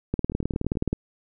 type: two click trains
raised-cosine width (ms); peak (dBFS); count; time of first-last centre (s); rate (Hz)
3; -24 / -11; 5 / 16; 0.32-0.754 / 0.14-0.929; 9.21 / 19
effects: none